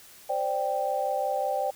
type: chord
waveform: sine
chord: C suspended second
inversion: none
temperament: just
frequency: 523.3 / 588.7 / 784.9 Hz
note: C5 / D5 / G5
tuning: 0 / +4 / +2 cents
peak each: -31 / -30 / -28 dBFS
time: 0.29-1.71 s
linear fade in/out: 10 ms
effects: white hiss -51 dBFS RMS until 1.75 s

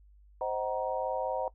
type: chord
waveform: sine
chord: C half-diminished seventh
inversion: none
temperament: just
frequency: 523.3 / 627.9 / 753.5 / 941.9 Hz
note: C5 / Eb5 / Gb5 / Bb5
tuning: 0 / +16 / +31 / +18 cents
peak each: -34 / -36 / -36 / -35 dBFS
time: 0.41-1.48 s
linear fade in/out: 2 ms
effects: noise-tail reverb RT60 0.1 s tail -19 dB re dry + added 50 Hz sine -55 dBFS peak until 1.54 s

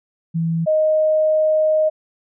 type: tone pair in turn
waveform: sine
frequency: 164.81 / 622.2 Hz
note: E3 / D#5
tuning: 0 / 0 cents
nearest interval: octave + major seventh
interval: 2300 cents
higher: second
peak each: -17 / -13 dBFS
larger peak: second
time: 0.34-0.66 / 0.66-1.9 s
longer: second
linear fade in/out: 20 ms
effects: none

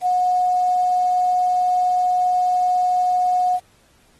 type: tone with quantisation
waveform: sine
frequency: 727 Hz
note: F#5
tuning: 31 cents flat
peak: -15 dBFS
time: 0.01-3.6 s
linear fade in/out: 50 ms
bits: 7
effects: pink hiss -57 dBFS RMS until 4.19 s + AAC 32 kbps

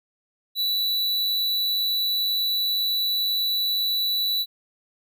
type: tone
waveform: square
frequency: 3951 Hz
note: B7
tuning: in tune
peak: -22 dBFS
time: 0.55-4.46 s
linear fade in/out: 50 ms
effects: none

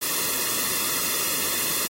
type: noise with comb filter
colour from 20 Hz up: white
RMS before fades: -25 dBFS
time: 0.01-1.88 s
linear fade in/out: 20 ms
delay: 1.3 ms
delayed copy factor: -0.75
effects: AAC 48 kbps

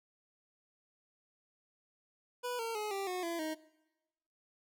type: tone with pitch steps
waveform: 25% pulse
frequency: 491.9 / 456.3 / 423.3 / 392.7 / 364.3 / 337.9 / 313.5 Hz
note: B4 / A#4 / G#4 / G4 / F#4 / E4 / D#4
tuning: -7 / -37 / +33 / +3 / -27 / +43 / +13 cents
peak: -32 dBFS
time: 2.43-3.55 s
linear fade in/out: 20 ms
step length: 160 ms
effects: noise-tail reverb RT60 1.0 s tail -21 dB re dry

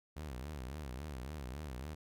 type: tone with vibrato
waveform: sawtooth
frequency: 69.1 Hz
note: C#2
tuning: 5 cents flat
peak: -38 dBFS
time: 0.16-1.95 s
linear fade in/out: 10 ms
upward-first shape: sine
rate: 3.6 Hz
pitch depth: 210 cents each way
effects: none

